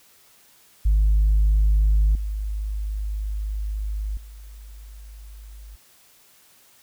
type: tone with level steps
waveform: sine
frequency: 51.8 Hz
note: G#1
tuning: 4 cents flat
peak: -13 / -24 / -38 dBFS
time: 0.85-5.76 s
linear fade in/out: 10 ms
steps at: 2.15 / 4.17 s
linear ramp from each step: 2 ms
effects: tanh soft clip ceiling -12 dBFS + white hiss -55 dBFS RMS until 6.82 s